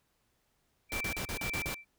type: tone with tremolo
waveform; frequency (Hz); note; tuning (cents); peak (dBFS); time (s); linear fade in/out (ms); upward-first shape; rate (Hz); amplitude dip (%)
sine; 2337; D7; -9; -34; 0.89-1.85; 50; sine; 1.9; 75
type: noise bursts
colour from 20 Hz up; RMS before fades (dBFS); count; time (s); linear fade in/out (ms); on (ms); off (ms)
pink; -37; 7; 0.92-1.743; 0; 85; 38
effects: pink hiss -75 dBFS RMS until 1.98 s